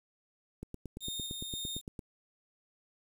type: click train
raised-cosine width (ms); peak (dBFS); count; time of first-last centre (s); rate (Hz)
3; -28; 13; 0.63-1.992; 8.81
type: tone with tremolo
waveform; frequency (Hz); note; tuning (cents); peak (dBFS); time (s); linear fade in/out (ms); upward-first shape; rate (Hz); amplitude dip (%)
sawtooth; 3668; A#7; -29; -34; 1-1.82; 50; square; 1.9; 25
effects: 9-bit